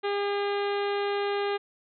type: harmonic tone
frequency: 404.6 Hz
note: G#4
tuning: 45 cents flat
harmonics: 1 / 2 / 3 / 4 / 5 / 6 / 7 / 8 / 9 / 10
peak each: -27 / -33 / -37 / -39 / -41 / -43 / -44 / -45 / -46 / -47 dBFS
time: 0.03-1.58 s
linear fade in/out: 20 ms
effects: none